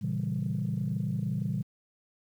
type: chord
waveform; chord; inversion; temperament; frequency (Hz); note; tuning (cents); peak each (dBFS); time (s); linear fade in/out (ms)
sine; A# diminished seventh; none; equal; 116.54 / 138.59 / 164.81 / 196; A#2 / C#3 / E3 / G3; 0 / 0 / 0 / 0; -33; 0.01-1.63; 20
effects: tanh soft clip ceiling -21 dBFS + 10-bit